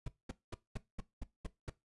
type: noise bursts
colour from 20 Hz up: brown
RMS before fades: -38 dBFS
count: 8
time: 0.06-1.698 s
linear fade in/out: 5 ms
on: 21 ms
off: 210 ms
effects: noise-tail reverb RT60 0.2 s tail -18 dB re dry + resampled to 24000 Hz